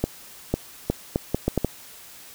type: accelerating click train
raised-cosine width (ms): 2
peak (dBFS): -7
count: 8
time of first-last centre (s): 0.04-1.647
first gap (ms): 500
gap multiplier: 0.72
effects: white hiss -45 dBFS RMS until 2.34 s

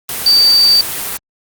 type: tone in noise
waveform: sine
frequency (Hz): 4624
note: D8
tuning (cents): -28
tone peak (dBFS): -6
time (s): 0.26-0.81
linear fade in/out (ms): 2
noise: white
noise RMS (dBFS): -21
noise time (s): 0.09-1.17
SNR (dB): +12
effects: Opus 32 kbps

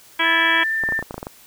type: harmonic tone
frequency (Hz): 329.6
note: E4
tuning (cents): 0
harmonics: 1 / 2 / 3 / 4 / 5 / 6 / 7 / 8 / 9 / 10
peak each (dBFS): -29 / -31 / -23 / -29 / -22 / -25 / -22 / -32 / -33 / -24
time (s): 0.19-0.64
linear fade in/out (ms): 10
type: tone with pitch glide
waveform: sine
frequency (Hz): 1738 to 1786.9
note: A6 to A6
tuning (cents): -22 to +26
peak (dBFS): -19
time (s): 0.22-1.03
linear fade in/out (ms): 50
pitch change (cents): +48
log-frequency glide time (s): 0.34-0.74
type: clicks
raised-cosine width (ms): 1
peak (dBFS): -15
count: 10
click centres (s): 0.837 / 0.889 / 0.923 / 0.991 / 1.026 / 1.109 / 1.143 / 1.18 / 1.229 / 1.269
effects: white hiss -48 dBFS RMS until 1.46 s

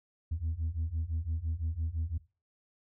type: beating tone pair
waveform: sine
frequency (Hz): 77.78 / 83.68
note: D#2 / E2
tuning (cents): 0 / +27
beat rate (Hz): 5.9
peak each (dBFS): -33 / -32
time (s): 0.31-2.18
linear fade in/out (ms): 10
effects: noise-tail reverb RT60 0.3 s tail -19 dB re dry + tanh soft clip ceiling -27 dBFS

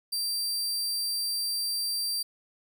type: tone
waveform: sawtooth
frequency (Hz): 4700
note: D8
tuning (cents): +1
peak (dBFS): -25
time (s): 0.12-2.23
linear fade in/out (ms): 10
effects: none

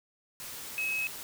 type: tone in noise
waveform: sine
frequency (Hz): 2566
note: E7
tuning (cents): -47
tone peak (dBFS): -29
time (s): 0.78-1.07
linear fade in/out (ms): 0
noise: white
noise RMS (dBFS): -42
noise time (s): 0.4-1.23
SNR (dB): +10
effects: none

